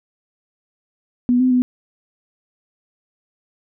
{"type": "tone with pitch steps", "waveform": "sine", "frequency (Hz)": [245.7, 255.6, 250.1], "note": ["B3", "C4", "B3"], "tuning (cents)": [-9, -40, 22], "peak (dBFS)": -12, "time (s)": [1.29, 1.62], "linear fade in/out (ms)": 0, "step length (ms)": 110, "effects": []}